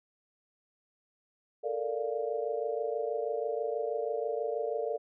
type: chord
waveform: sine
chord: Bb major seventh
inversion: third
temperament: equal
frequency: 440 / 466.2 / 587.3 / 698.5 Hz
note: A4 / Bb4 / D5 / F5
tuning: 0 / 0 / 0 / 0 cents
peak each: -35 / -34 / -36 / -39 dBFS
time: 1.63-4.98 s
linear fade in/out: 20 ms
effects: none